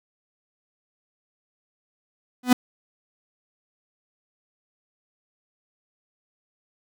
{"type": "tone with exponential growth", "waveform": "45% pulse", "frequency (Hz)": 249.3, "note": "B3", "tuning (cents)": 16, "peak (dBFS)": -9, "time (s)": [2.43, 2.53], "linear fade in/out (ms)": 5, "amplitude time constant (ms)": 21, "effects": []}